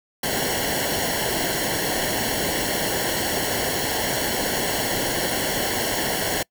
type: noise with comb filter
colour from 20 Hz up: pink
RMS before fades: -24 dBFS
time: 0.23-6.43 s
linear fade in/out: 5 ms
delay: 0.81 ms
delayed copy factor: -0.8
effects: noise-tail reverb RT60 0.1 s tail -25 dB re dry